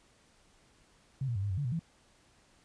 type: tone with pitch steps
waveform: sine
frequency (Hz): 134 / 118.4 / 97.1 / 101.7 / 93.4 / 143.8 / 122.1 / 165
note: C3 / A#2 / G2 / G#2 / F#2 / D3 / B2 / E3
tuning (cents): +42 / +27 / -16 / -36 / +17 / -36 / -19 / +2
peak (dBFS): -30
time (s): 1.21-1.794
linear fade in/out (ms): 5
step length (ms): 73
effects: pink hiss -65 dBFS RMS until 2.64 s + resampled to 22050 Hz